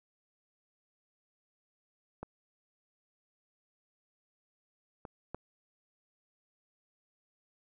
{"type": "clicks", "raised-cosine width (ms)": 1, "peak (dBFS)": [-26, -29, -24], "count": 3, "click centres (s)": [2.23, 5.052, 5.346], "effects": []}